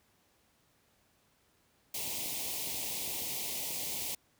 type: band-stop noise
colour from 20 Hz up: white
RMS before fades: -37 dBFS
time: 1.94-4.15 s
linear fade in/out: 5 ms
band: 980 to 2100 Hz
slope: 48 dB/octave
type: clicks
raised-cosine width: 2 ms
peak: -36 dBFS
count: 10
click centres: 2.075 / 2.259 / 2.329 / 2.673 / 2.745 / 3.077 / 3.22 / 3.707 / 3.834 / 4.02 s
effects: pink hiss -70 dBFS RMS until 4.39 s + high-pass 60 Hz 12 dB/octave